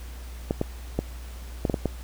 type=clicks; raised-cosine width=2 ms; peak=-10 dBFS; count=7; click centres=0.509 / 0.614 / 0.99 / 1.652 / 1.698 / 1.742 / 1.857 s; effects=added 60 Hz sine -36 dBFS peak until 2.03 s + pink hiss -48 dBFS RMS until 2.03 s